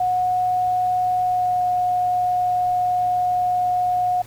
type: tone with pitch glide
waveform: sine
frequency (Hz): 730 to 724.1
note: F#5 to F#5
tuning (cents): -24 to -38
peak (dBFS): -17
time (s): 0-4.22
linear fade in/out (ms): 5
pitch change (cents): -14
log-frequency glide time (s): 1.22-1.63
effects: added 111 Hz sine -42 dBFS peak until 4.26 s + pink hiss -46 dBFS RMS until 4.26 s